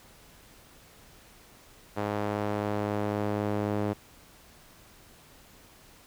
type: tone with band-pass filter sweep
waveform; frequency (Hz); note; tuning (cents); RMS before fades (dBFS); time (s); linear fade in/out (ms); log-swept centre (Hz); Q
sawtooth; 103.83; G#2; 0; -30; 1.96-3.94; 20; 710 to 430; 0.79
effects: pink hiss -55 dBFS RMS until 6.06 s